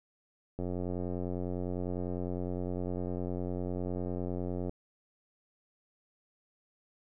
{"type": "click train", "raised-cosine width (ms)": 2, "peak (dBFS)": -23, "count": 370, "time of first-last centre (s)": [0.59, 4.695], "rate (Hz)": 89.9, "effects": []}